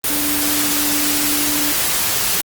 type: tone in noise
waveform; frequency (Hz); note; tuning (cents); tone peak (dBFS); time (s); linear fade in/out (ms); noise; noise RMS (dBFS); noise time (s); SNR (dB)
sine; 293.7; D4; 0; -23; 0.1-1.72; 2; white; -18; 0.04-2.41; -8
effects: Opus 24 kbps